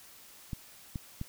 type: clicks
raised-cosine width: 5 ms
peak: -23 dBFS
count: 3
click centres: 0.532 / 0.958 / 1.214 s
effects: white hiss -54 dBFS RMS until 1.28 s

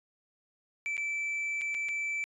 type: tone with dropouts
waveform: triangle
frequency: 2322 Hz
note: D7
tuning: 20 cents flat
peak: -29 dBFS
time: 0.86-2.24 s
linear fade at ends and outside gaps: 0 ms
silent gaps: 0.968-0.978 / 1.612-1.617 / 1.744-1.748 / 1.886-1.89 s
effects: resampled to 24000 Hz

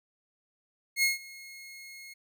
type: tone with ADSR envelope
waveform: sawtooth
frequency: 2160 Hz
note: C#7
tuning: 45 cents flat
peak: -18 dBFS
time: 0.96-2.14 s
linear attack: 70 ms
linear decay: 150 ms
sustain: -23 dB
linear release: 13 ms
effects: none

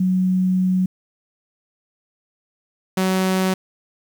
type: tone pair in turn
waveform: sine / sawtooth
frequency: 185 / 187.69 Hz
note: F#3 / F#3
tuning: 0 / +25 cents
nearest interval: unison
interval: 25 cents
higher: second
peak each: -15 / -13 dBFS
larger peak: second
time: 0-0.86 / 2.97-3.54 s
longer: first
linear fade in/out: 5 ms
effects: 8-bit

